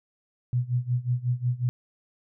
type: tone with tremolo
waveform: sine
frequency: 123.47 Hz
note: B2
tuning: in tune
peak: -20 dBFS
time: 0.53-1.69 s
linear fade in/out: 0 ms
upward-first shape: sine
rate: 5.5 Hz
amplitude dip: 90%
effects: none